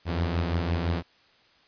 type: beating tone pair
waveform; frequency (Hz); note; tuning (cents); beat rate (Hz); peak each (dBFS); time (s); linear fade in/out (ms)
sawtooth; 84 / 89.9; E2 / F#2; +33 / -49; 5.9; -22 / -27; 0.05-1.03; 50
effects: white hiss -60 dBFS RMS until 1.67 s + resampled to 11025 Hz